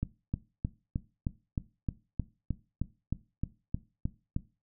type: click train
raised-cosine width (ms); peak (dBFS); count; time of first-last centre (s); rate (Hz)
5; -18; 15; 0.03-4.364; 3.23
effects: noise-tail reverb RT60 0.3 s tail -17 dB re dry